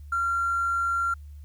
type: tone with hard clipping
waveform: triangle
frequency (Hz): 1377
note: F6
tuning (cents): -25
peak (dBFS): -23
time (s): 0.12-1.14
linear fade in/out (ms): 5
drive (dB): 3
effects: added 73 Hz sine -40 dBFS peak until 1.44 s + white hiss -68 dBFS RMS until 1.44 s